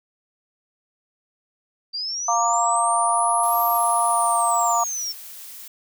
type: linear two-way sweep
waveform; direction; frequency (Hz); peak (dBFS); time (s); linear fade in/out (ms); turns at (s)
sine; up then down; 4645 to 11820 to 5350; -25; 1.93-5.13; 20; 3.65
type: chord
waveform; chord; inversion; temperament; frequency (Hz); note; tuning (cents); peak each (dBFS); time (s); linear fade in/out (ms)
sine; Bb major; second; equal; 698.5 / 932.3 / 1174.7; F5 / Bb5 / D6; 0 / 0 / 0; -22; 2.28-4.84; 5
type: noise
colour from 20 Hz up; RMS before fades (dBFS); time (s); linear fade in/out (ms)
blue; -39; 3.43-5.68; 5
effects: none